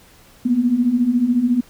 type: beating tone pair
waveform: sine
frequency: 233.1 / 247.1 Hz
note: A#3 / B3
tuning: 0 / +1 cents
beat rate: 14 Hz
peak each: -20 / -15 dBFS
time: 0.45-1.61 s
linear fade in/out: 10 ms
effects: pink hiss -49 dBFS RMS until 1.69 s